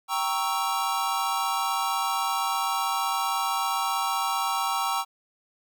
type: chord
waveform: square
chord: G diminished seventh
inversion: none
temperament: equal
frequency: 784 / 932.3 / 1108.7 / 1318.5 Hz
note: G5 / Bb5 / Db6 / Fb6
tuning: 0 / 0 / 0 / 0 cents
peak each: -31 dBFS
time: 0.08-5.05 s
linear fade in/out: 50 ms
effects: none